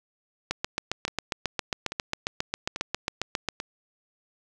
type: two click trains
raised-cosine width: 0.2 ms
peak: -15 / -9 dBFS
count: 4 / 23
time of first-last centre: 1.08-3.601 / 0.51-3.487 s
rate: 1.19 / 7.39 Hz
effects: none